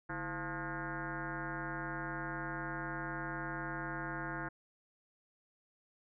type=tone with frequency modulation; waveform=sine; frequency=880 Hz; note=A5; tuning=in tune; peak=-37 dBFS; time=0.09-4.49 s; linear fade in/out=10 ms; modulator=184 Hz; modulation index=4.6; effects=none